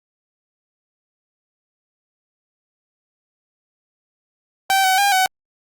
sawtooth tone with pitch steps, 775 / 755 / 804 / 752 Hz, G5 / F#5 / G5 / F#5, -20 / +35 / +44 / +28 cents, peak -10 dBFS, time 4.7-5.26 s, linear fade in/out 0 ms, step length 140 ms, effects Opus 48 kbps

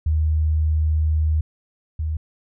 sine tone pair in turn, 77.78 / 78.14 Hz, D#2 / D#2, 0 / +8 cents, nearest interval unison, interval 8 cents, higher second, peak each -16 / -21 dBFS, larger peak first, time 0.06-1.41 / 1.99-2.17 s, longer first, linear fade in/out 5 ms, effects none

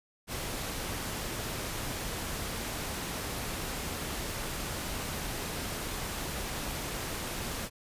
pink noise, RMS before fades -36 dBFS, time 0.27-7.7 s, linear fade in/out 50 ms, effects resampled to 32000 Hz

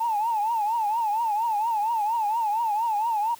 sine tone with vibrato, 880 Hz, A5, in tune, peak -21 dBFS, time 0-3.35 s, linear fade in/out 10 ms, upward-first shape triangle, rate 4.3 Hz, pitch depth 150 cents each way, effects tanh soft clip ceiling -17 dBFS + white hiss -49 dBFS RMS until 3.39 s

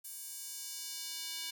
square tone with high-pass filter sweep, 325.6 Hz, E4, 21 cents flat, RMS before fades -43 dBFS, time 0.04-1.51 s, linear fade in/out 10 ms, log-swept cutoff 9500 to 3400 Hz, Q 1.2, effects 11-bit

